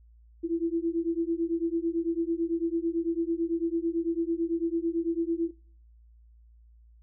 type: beating tone pair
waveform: sine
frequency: 329.6 / 338.6 Hz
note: E4 / E4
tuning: 0 / +46 cents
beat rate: 9 Hz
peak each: -29 dBFS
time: 0.43-5.51 s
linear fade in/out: 20 ms
effects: noise-tail reverb RT60 0.5 s tail -23 dB re dry + added 57 Hz sine -53 dBFS peak until 7.02 s